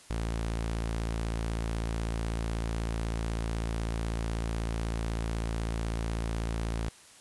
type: tone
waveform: sawtooth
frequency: 56.1 Hz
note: A1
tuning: 34 cents sharp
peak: -26 dBFS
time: 0.1-6.89 s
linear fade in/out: 5 ms
effects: white hiss -54 dBFS RMS until 7.2 s + resampled to 24000 Hz